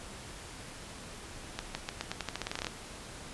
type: accelerating click train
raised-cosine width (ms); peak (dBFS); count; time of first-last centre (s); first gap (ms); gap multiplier
0.2; -16; 16; 1.59-2.668; 160; 0.87
effects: pink hiss -46 dBFS RMS until 3.33 s + resampled to 24000 Hz